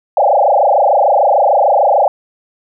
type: tone with frequency modulation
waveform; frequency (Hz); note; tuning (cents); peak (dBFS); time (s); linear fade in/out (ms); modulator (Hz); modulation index
sine; 690; F5; -21; -7; 0.17-2.08; 2; 26.7; 5.5
effects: none